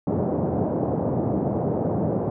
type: band-pass noise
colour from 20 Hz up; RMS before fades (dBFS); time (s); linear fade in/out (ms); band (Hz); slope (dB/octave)
pink; -24; 0.07-2.3; 2; 110 to 710; 24
effects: none